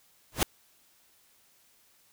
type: noise with exponential growth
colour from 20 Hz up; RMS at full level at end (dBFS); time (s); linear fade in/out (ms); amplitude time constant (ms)
pink; -19; 0.32-0.43; 1; 22
effects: white hiss -64 dBFS RMS until 2.12 s